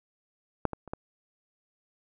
clicks, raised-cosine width 1 ms, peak -10 / -20 / -30 / -19 dBFS, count 4, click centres 0.653 / 0.733 / 0.877 / 0.935 s, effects none

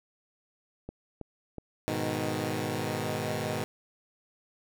clicks, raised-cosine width 2 ms, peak -25 dBFS, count 3, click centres 0.89 / 1.213 / 1.583 s
10% pulse chord, G# minor, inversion none, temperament equal, 103.83 / 123.47 / 155.56 Hz, G#2 / B2 / D#3, 0 / 0 / 0 cents, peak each -26 dBFS, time 1.88-3.64 s, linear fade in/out 0 ms
effects none

